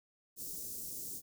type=band-stop noise; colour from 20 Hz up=white; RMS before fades=-43 dBFS; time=0.36-1.22 s; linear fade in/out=50 ms; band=450 to 5800 Hz; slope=24 dB/octave; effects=none